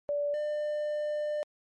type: tone pair in turn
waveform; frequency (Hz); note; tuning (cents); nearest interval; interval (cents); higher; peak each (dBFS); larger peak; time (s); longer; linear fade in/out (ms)
sine / triangle; 580 / 598.4; D5 / D5; -22 / +32; minor second; 54; second; -27; neither; 0.09-0.34 / 0.34-1.43; second; 0
effects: MP3 48 kbps